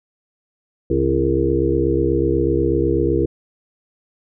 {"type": "harmonic tone with a mistuned harmonic", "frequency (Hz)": 68.1, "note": "C#2", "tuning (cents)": -30, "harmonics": [1, 2, 4, 5, 6, 7], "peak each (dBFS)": [-23, -24, -25, -19, -22, -22], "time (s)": [0.9, 3.26], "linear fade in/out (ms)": 5, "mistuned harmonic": 7, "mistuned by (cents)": -42, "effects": []}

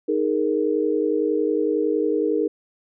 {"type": "chord", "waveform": "sine", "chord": "D# suspended fourth", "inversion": "none", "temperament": "equal", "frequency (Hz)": [311.1, 415.3, 466.2], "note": ["D#4", "G#4", "A#4"], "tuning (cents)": [0, 0, 0], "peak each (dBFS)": -23, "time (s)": [0.08, 2.48], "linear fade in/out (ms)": 10, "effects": []}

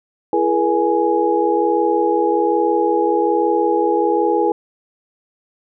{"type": "tone cluster", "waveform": "sine", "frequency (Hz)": [335.3, 420.7, 481.9, 833], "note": ["E4", "G#4", "B4", "G#5"], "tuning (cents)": [30, 22, -43, 5], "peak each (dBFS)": -19, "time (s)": [0.33, 4.52], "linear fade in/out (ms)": 2, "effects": []}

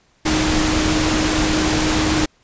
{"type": "tone in noise", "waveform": "sine", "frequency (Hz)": 311.1, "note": "D#4", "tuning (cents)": 0, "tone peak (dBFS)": -19, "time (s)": [0.25, 2.26], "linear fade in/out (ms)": 10, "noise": "pink", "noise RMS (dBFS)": -19, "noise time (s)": [0.25, 2.26], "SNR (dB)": -3, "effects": ["pink hiss -58 dBFS RMS until 2.43 s", "resampled to 16000 Hz"]}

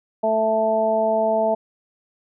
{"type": "harmonic tone", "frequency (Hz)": 220, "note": "A3", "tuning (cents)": 0, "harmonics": [1, 2, 3, 4], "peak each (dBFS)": [-28, -26, -18, -25], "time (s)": [0.23, 1.55], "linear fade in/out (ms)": 10, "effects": []}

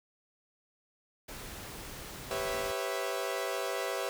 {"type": "noise", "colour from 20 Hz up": "pink", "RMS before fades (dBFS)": -44, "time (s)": [1.28, 2.72], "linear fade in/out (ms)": 10}
{"type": "chord", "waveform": "sawtooth", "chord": "C# half-diminished seventh", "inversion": "second", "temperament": "equal with one note detuned", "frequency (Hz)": [392, 493.9, 548, 659.3], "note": ["G4", "B4", "C#5", "E5"], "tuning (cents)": [0, 0, -20, 0], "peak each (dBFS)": -34, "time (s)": [2.31, 4.09], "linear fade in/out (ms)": 0}
{"effects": []}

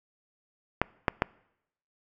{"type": "clicks", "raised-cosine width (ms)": 0.5, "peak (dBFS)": -7, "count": 3, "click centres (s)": [0.816, 1.082, 1.221], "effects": ["noise-tail reverb RT60 0.8 s tail -24 dB re dry"]}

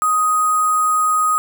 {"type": "tone with sample-and-hold", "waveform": "sine", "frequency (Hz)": 1249, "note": "D#6", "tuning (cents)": 6, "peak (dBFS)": -13, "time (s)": [0.02, 1.38], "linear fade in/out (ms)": 0, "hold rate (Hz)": 8820, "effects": []}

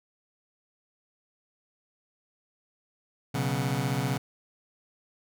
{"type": "chord", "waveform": "sawtooth", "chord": "B suspended second", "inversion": "none", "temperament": "just", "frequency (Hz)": [123.47, 138.9, 185.21], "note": ["B2", "C#3", "F#3"], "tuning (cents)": [0, 4, 2], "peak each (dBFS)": [-26, -25, -30], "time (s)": [3.34, 4.18], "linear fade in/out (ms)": 10, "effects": []}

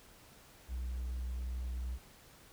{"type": "tone", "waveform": "triangle", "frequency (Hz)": 62, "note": "B1", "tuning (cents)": 7, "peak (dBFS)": -33, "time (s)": [0.68, 1.99], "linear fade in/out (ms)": 50, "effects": ["tanh soft clip ceiling -30 dBFS", "pink hiss -59 dBFS RMS until 2.52 s"]}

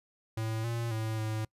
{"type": "tone with pitch steps", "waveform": "square", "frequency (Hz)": [111.2, 116.9, 110.5, 109.2], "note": ["A2", "A#2", "A2", "A2"], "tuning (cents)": [19, 5, 8, -13], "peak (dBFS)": -32, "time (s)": [0.37, 1.45], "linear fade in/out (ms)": 5, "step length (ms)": 270, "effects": ["noise-tail reverb RT60 0.1 s tail -25 dB re dry", "resampled to 32000 Hz"]}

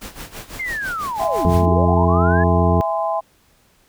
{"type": "noise with tremolo", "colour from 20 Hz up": "pink", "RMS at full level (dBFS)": -32, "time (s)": [0.01, 1.66], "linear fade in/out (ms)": 10, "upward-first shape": "sine", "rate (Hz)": 6, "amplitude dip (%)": 80}
{"type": "linear two-way sweep", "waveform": "sine", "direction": "down then up", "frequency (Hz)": [2148, 48.29, 1728], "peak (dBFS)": -22, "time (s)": [0.59, 2.44], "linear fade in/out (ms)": 10, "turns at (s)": 1.54}
{"type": "chord", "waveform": "sine", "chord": "E augmented", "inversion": "none", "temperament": "just", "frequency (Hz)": [659.3, 824.1, 1030.1], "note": ["E5", "G#5", "B#5"], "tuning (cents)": [0, -14, -27], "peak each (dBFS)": [-21, -23, -24], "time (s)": [1.19, 3.21], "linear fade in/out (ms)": 20}
{"type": "harmonic tone", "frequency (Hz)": 87.31, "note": "F2", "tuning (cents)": 0, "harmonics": [1, 2, 3, 4, 5], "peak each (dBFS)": [-16, -19, -25, -24, -23], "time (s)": [1.45, 2.81], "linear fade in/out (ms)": 0}
{"effects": ["pink hiss -57 dBFS RMS until 3.88 s"]}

